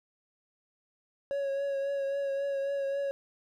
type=tone with vibrato; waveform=triangle; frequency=554.4 Hz; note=C#5; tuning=in tune; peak=-27 dBFS; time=1.31-3.11 s; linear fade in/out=0 ms; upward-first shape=triangle; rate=3.7 Hz; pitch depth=28 cents each way; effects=none